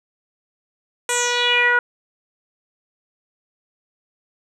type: tone with low-pass filter sweep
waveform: 10% pulse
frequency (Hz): 485.5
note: B4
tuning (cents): -30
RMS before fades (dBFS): -18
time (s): 1.09-1.79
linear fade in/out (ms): 2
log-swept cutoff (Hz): 9400 to 1400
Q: 4.7
effects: none